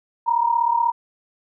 sine tone pair together, 932.6 / 969 Hz, A#5 / B5, +1 / -33 cents, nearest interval minor second, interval 66 cents, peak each -18 / -21 dBFS, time 0.26-0.92 s, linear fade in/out 20 ms, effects none

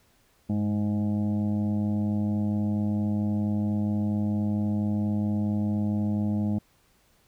harmonic tone with a mistuned harmonic, 104.4 Hz, G#2, 10 cents sharp, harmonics 1 / 2 / 3 / 5 / 6 / 7 / 8, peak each -29 / -25 / -35 / -45 / -43 / -48 / -49 dBFS, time 0.49-6.59 s, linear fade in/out 10 ms, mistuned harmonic 1, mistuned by -50 cents, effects pink hiss -64 dBFS RMS until 7.27 s

